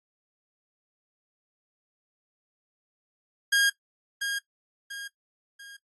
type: tone with echo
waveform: sawtooth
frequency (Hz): 1625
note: G#6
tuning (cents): -38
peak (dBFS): -16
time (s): 3.52-3.7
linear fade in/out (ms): 10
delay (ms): 690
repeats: 3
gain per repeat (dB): -8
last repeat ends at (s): 5.77
effects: noise-tail reverb RT60 0.1 s tail -19 dB re dry + AAC 32 kbps